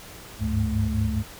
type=tone cluster; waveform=sine; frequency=72.5 / 99.3 / 104.1 / 217.5 Hz; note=D2 / G2 / G#2 / A3; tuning=-22 / +23 / +5 / -20 cents; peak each=-27 dBFS; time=0.39-1.24 s; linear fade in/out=50 ms; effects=pink hiss -43 dBFS RMS until 1.39 s